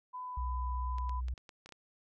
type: tone with vibrato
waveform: sine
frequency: 1000 Hz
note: B5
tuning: 21 cents sharp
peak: -39 dBFS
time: 0.13-1.21 s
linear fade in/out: 20 ms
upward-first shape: triangle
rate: 2.9 Hz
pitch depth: 8 cents each way
type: tone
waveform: sine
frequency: 62.4 Hz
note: B1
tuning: 19 cents sharp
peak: -33 dBFS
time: 0.37-1.34 s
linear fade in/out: 5 ms
type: clicks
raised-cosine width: 0.2 ms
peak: -33 dBFS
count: 8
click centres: 0.984 / 1.094 / 1.284 / 1.378 / 1.492 / 1.66 / 1.691 / 1.723 s
effects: none